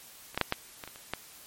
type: clicks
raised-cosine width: 0.3 ms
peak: -27 / -12 / -7 / -10 / -23 / -26 / -30 / -14 dBFS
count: 8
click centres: 0.346 / 0.376 / 0.413 / 0.524 / 0.838 / 0.876 / 0.959 / 1.136 s
effects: white hiss -51 dBFS RMS until 1.46 s + MP3 64 kbps